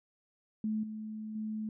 sine tone with level steps, 216.3 Hz, A3, 29 cents flat, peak -30 / -38 / -34 dBFS, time 0.64-1.69 s, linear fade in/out 2 ms, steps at 0.83 / 1.35 s, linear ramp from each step 5 ms, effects none

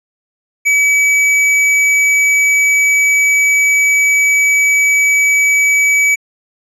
triangle tone with hard clipping, 2285 Hz, D7, 48 cents flat, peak -10 dBFS, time 0.65-6.16 s, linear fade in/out 20 ms, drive 17 dB, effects low-pass 11000 Hz 12 dB/octave

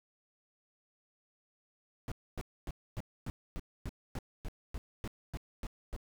brown noise bursts, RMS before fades -38 dBFS, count 14, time 2.08-5.964 s, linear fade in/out 0 ms, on 36 ms, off 260 ms, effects none

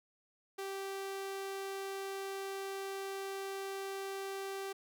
sawtooth tone, 390 Hz, G4, 9 cents flat, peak -35 dBFS, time 0.58-4.73 s, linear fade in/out 10 ms, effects none

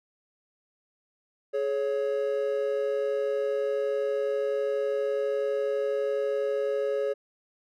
triangle tone pair together, 422.3 / 554.4 Hz, G#4 / C#5, +29 / 0 cents, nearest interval perfect fourth, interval 471 cents, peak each -26 / -26 dBFS, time 1.53-7.14 s, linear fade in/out 20 ms, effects none

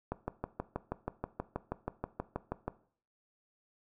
click train, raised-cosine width 1 ms, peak -20 dBFS, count 17, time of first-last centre 0.12-2.68 s, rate 6.25 Hz, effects noise-tail reverb RT60 0.5 s tail -17 dB re dry

